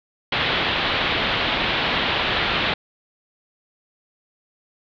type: low-pass noise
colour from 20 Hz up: white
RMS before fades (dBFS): -22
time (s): 0.32-2.74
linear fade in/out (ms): 5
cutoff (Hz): 3800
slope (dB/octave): 48
effects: none